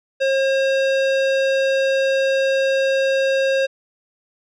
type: tone with low-pass filter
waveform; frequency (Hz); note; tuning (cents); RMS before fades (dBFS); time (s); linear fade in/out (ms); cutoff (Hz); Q
square; 538; C5; +48; -18; 0.2-3.67; 20; 4000; 1
effects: none